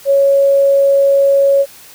sine tone, 554.4 Hz, C#5, in tune, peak -7 dBFS, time 0.05-1.66 s, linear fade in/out 50 ms, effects white hiss -39 dBFS RMS until 1.94 s

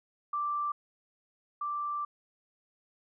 sine tone pair in turn, 1174.7 / 1174.7 Hz, D6 / D6, 0 / 0 cents, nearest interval unison, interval 0 cents, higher neither, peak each -29 / -31 dBFS, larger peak first, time 0.33-0.72 / 1.61-2.05 s, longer second, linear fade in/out 5 ms, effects none

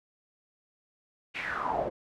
brown noise with band-pass filter sweep, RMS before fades -32 dBFS, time 1.34-1.9 s, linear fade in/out 20 ms, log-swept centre 2600 to 500 Hz, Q 6.1, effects none

